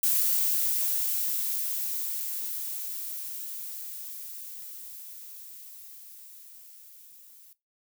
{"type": "noise with level ramp", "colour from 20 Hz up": "violet", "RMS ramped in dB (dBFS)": [-24, -53], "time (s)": [0.03, 7.53], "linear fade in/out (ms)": 2, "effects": ["noise-tail reverb RT60 0.2 s tail -17 dB re dry"]}